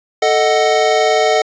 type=chord; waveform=square; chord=D# diminished; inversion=second; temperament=equal; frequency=440 / 622.3 / 740 Hz; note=A4 / D#5 / F#5; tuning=0 / 0 / 0 cents; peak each=-16 dBFS; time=0.22-1.42 s; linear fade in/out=5 ms; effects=resampled to 16000 Hz + 8-bit